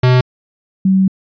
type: tone pair in turn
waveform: square / sine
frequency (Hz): 126.5 / 190.53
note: B2 / G3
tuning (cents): +42 / -49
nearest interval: perfect fifth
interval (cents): 709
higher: second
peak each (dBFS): -8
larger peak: neither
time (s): 0.03-0.21 / 0.85-1.08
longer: second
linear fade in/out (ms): 5
effects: resampled to 11025 Hz